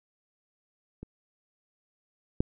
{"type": "clicks", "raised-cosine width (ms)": 3, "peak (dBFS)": [-27, -11], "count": 2, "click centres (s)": [1.03, 2.405], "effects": []}